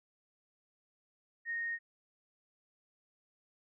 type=tone; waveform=sine; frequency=1856 Hz; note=A#6; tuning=8 cents flat; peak=-34 dBFS; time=1.45-1.79 s; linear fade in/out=50 ms; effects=none